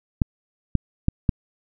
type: clicks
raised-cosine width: 5 ms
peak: -5 dBFS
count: 4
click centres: 0.218 / 0.753 / 1.084 / 1.292 s
effects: none